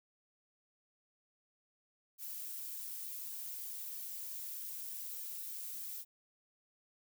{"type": "noise with flanger", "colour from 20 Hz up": "violet", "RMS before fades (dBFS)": -44, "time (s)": [2.18, 6.05], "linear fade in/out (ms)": 50, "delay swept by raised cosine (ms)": [1.4, 3], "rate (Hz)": 3.3, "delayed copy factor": -0.5, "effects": []}